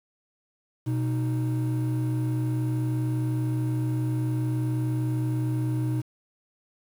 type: tone pair together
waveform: triangle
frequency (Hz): 123.53 / 311.1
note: B2 / D#4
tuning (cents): +1 / 0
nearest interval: octave + major third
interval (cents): 1599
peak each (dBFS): -22 / -28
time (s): 0.86-6.02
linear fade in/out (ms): 20
effects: tanh soft clip ceiling -16 dBFS + 8-bit